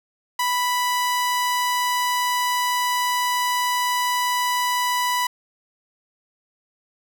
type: tone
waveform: sawtooth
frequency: 987.8 Hz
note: B5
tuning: in tune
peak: -16 dBFS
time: 0.39-5.27 s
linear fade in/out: 5 ms
effects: none